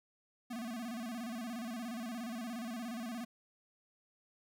square tone with vibrato, 233.1 Hz, A#3, in tune, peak -40 dBFS, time 0.5-3.25 s, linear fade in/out 10 ms, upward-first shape square, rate 17 Hz, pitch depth 96 cents each way, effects none

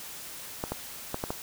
clicks, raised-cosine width 1 ms, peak -16 dBFS, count 5, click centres 0.639 / 0.72 / 1.144 / 1.239 / 1.305 s, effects white hiss -42 dBFS RMS until 1.42 s

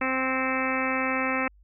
harmonic tone with a mistuned harmonic, 261.6 Hz, C4, in tune, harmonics 1 / 2 / 3 / 4 / 5 / 6 / 7 / 8 / 9 / 10, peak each -30 / -32 / -35 / -34 / -32 / -38 / -33 / -34 / -34 / -34 dBFS, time 0.01-1.48 s, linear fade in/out 5 ms, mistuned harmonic 9, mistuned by -38 cents, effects added 50 Hz sine -53 dBFS peak until 1.63 s

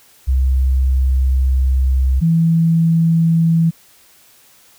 sine tone pair in turn, 65.41 / 164.82 Hz, C2 / E3, 0 / 0 cents, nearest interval octave + major third, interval 1600 cents, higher second, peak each -11 / -10 dBFS, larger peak second, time 0.27-2.21 / 2.21-3.71 s, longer first, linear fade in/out 20 ms, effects white hiss -49 dBFS RMS until 4.78 s

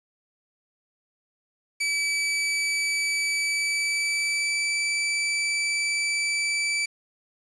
sawtooth tone with pitch glide, 2300 to 2317 Hz, D7 to D7, -37 to -24 cents, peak -20 dBFS, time 1.8-6.86 s, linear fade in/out 10 ms, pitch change +13 cents, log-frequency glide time 3.39-4.77 s, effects resampled to 24000 Hz + 8-bit

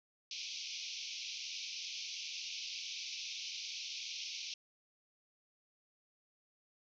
white band-pass noise, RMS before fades -44 dBFS, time 0.31-4.54 s, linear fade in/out 2 ms, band 2300 to 6100 Hz, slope 96 dB/octave, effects none

